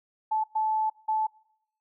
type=tone bursts at uneven times; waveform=sine; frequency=870 Hz; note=A5; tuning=20 cents flat; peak=-23 dBFS; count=3; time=0.31-0.44 / 0.55-0.9 / 1.08-1.27 s; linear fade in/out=10 ms; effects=noise-tail reverb RT60 0.8 s tail -24 dB re dry